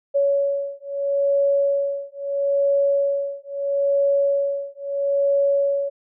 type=beating tone pair; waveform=sine; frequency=560 / 560.76 Hz; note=C#5 / C#5; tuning=+18 / +20 cents; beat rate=0.76 Hz; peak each=-21 dBFS; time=0.14-5.9 s; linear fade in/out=20 ms; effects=none